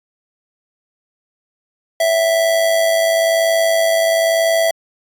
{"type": "tone with amplitude modulation", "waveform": "square", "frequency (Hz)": 660, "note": "E5", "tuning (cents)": 2, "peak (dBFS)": -11, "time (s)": [2, 4.71], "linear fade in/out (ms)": 5, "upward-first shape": "sine", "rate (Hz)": 101, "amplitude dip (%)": 45, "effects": ["AAC 64 kbps"]}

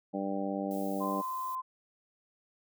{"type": "harmonic tone", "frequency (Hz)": 98, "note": "G2", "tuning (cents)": 0, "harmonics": [2, 3, 4, 5, 6, 7, 8], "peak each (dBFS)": [-36, -36, -44, -41, -38, -48, -40], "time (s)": [0.13, 1.22], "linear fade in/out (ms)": 20}
{"type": "noise", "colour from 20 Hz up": "violet", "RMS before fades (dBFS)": -49, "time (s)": [0.71, 1.55], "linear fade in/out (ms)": 0}
{"type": "tone", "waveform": "sine", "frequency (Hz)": 1034, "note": "C6", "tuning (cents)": -21, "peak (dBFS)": -33, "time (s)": [1, 1.62], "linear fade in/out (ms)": 20}
{"effects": []}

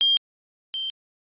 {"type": "tone pair in turn", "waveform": "sine", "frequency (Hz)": [3204, 3133], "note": ["G7", "G7"], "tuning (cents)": [37, -2], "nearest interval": "unison", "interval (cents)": 39, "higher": "first", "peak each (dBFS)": [-16, -26], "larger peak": "first", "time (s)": [[0.01, 0.17], [0.74, 0.9]], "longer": "neither", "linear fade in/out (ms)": 0, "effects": ["resampled to 8000 Hz"]}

